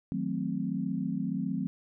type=chord; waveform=sine; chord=D# diminished seventh; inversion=none; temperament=equal with one note detuned; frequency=158.37 / 185 / 220 / 261.6 Hz; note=D#3 / F#3 / A3 / C4; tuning=+31 / 0 / 0 / 0 cents; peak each=-37 / -33 / -35 / -34 dBFS; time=0.12-1.67 s; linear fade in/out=0 ms; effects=none